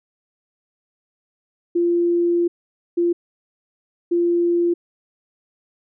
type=tone bursts at uneven times; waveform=sine; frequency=345.2 Hz; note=F4; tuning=20 cents flat; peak=-15 dBFS; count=3; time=1.75-2.48 / 2.97-3.13 / 4.11-4.74 s; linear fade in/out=10 ms; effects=none

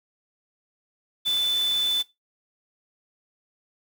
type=tone in noise; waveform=sine; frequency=3507 Hz; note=A7; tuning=6 cents flat; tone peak=-21 dBFS; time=1.25-2.03 s; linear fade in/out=20 ms; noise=white; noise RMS=-37 dBFS; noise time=1.25-2.03 s; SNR=+13 dB; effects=noise-tail reverb RT60 0.2 s tail -18 dB re dry

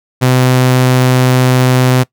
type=tone; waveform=sawtooth; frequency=127.6 Hz; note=C3; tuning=43 cents flat; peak=-3 dBFS; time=0.21-2.04 s; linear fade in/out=20 ms; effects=noise-tail reverb RT60 0.1 s tail -21 dB re dry

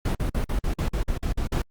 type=noise bursts; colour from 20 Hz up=brown; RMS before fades=-24 dBFS; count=11; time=0.05-1.62 s; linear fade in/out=5 ms; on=100 ms; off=47 ms; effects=Opus 48 kbps

